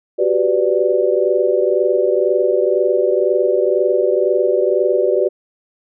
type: chord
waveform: sine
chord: G major seventh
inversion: third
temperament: equal with one note detuned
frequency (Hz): 370 / 392 / 499.3 / 587.3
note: F#4 / G4 / B4 / D5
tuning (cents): 0 / 0 / +19 / 0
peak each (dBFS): -18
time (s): 0.18-5.29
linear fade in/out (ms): 20
effects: none